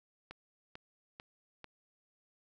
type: click train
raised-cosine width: 0.3 ms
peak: -30 dBFS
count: 4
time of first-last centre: 0.31-1.643 s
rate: 2.25 Hz
effects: none